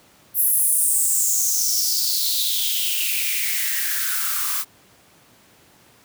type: noise with high-pass filter sweep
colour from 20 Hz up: blue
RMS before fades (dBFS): -21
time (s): 0.34-4.65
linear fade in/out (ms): 50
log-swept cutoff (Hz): 12000 to 1100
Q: 5.8
effects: pink hiss -53 dBFS RMS until 6.04 s + high-pass 100 Hz 12 dB/octave